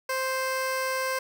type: tone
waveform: 15% pulse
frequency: 523.3 Hz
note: C5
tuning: in tune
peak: -20 dBFS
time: 0.09-1.19 s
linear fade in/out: 5 ms
effects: none